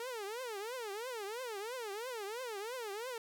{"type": "tone with vibrato", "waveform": "sawtooth", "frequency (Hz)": 451.7, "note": "A4", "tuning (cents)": 45, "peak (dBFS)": -36, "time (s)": [0, 3.18], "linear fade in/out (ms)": 2, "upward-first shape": "triangle", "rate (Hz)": 3, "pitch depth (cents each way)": 280, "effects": []}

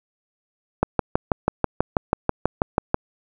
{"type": "click train", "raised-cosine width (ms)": 1, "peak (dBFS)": -3, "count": 14, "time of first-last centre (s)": [0.83, 2.944], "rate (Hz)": 6.15, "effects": []}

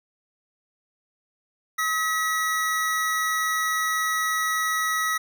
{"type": "tone pair together", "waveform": "square", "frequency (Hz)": [1276, 1939.1], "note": ["D#6", "B6"], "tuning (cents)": [43, -32], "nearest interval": "perfect fifth", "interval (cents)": 725, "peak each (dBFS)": -26, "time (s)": [1.78, 5.18], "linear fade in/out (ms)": 10, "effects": []}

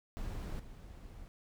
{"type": "noise with level steps", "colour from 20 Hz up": "brown", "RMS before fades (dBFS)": [-40, -50], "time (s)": [0.17, 1.28], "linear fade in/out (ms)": 0, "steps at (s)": 0.59, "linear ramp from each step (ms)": 10, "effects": []}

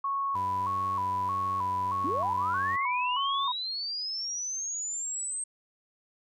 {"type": "tone with vibrato", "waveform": "sine", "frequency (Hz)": 1046.5, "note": "C6", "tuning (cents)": 0, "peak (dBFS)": -27, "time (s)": [0.04, 3.52], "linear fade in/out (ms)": 5, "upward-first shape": "square", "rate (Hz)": 1.6, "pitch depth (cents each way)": 92}
{"type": "tone with pitch glide", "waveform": "sawtooth", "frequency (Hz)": [95.5, 94.68], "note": ["G2", "F#2"], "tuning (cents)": [-45, 40], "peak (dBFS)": -36, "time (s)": [0.34, 2.77], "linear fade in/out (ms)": 20, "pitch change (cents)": -15, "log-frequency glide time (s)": [1.15, 1.67]}
{"type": "linear sweep", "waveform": "sine", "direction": "up", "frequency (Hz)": [241, 8372], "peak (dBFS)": -31, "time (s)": [2.04, 5.44], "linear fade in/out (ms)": 5}
{"effects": []}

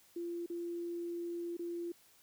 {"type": "tone with dropouts", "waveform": "sine", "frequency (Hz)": 343.6, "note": "F4", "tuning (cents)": -28, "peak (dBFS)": -37, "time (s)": [0.16, 1.92], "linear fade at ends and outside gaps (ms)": 5, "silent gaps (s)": [[0.462, 0.499], [1.569, 1.592]], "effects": ["white hiss -65 dBFS RMS until 2.22 s"]}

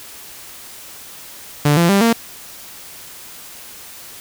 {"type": "tone with pitch steps", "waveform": "sawtooth", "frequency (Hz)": [146.8, 170.59, 198.23, 230.4], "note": ["D3", "F3", "G3", "A#3"], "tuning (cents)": [0, -40, 20, -20], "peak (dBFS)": -7, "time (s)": [1.65, 2.13], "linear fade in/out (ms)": 5, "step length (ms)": 120, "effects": ["white hiss -37 dBFS RMS until 4.2 s"]}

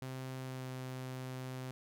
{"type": "tone with pitch glide", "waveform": "sawtooth", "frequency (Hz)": [130.5, 129.15], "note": ["C3", "C3"], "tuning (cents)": [-4, -22], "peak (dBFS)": -37, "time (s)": [0.02, 1.71], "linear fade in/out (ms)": 0, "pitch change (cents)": -18, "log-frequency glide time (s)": [0.38, 0.7], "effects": []}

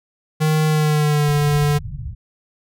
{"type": "tone with pitch glide", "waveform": "square", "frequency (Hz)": [155.2, 146.57], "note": ["D#3", "D3"], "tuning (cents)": [-4, -3], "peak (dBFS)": -15, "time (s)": [0.4, 1.79], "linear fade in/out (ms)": 20, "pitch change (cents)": -99, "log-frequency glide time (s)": [0.67, 1.31]}
{"type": "low-pass noise", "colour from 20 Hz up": "white", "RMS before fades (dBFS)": -30, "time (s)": [1.27, 2.15], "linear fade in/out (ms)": 20, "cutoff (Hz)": 150, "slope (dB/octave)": 48}
{"effects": []}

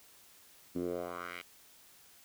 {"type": "tone with band-pass filter sweep", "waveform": "10% pulse", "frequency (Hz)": 87.7, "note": "F2", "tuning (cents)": 8, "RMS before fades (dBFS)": -39, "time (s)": [0.75, 1.42], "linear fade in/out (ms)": 10, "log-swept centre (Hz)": [260, 2600], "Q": 2.4, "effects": ["white hiss -60 dBFS RMS until 2.24 s"]}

